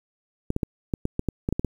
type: clicks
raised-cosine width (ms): 3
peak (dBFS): -11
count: 11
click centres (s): 0.504 / 0.564 / 0.632 / 0.938 / 1.054 / 1.194 / 1.287 / 1.489 / 1.526 / 1.595 / 1.647
effects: 8-bit